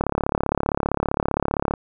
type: click train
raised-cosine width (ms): 1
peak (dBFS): -6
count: 62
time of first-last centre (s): 0.01-1.738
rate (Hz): 35.3
effects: none